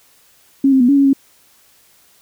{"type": "tone with pitch steps", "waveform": "sine", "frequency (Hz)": [273.4, 264.9, 244, 281.6, 277.5, 273], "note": ["C#4", "C4", "B3", "C#4", "C#4", "C#4"], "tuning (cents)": [-24, 22, -21, 27, 2, -26], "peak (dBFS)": -8, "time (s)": [0.64, 1.132], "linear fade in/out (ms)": 5, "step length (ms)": 82, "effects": ["white hiss -52 dBFS RMS until 2.21 s"]}